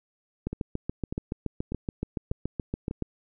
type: two click trains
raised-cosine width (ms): 3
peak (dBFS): -19 / -16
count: 5 / 19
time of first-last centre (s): 0.53-2.911 / 0.47-3.023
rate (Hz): 1.68 / 7.05
effects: none